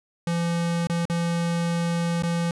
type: tone with dropouts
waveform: square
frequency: 170 Hz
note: F3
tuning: 46 cents flat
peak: -23 dBFS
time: 0.27-2.51 s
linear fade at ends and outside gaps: 2 ms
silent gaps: 0.871-0.897 / 1.054-1.098 / 2.224-2.234 s
effects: resampled to 24000 Hz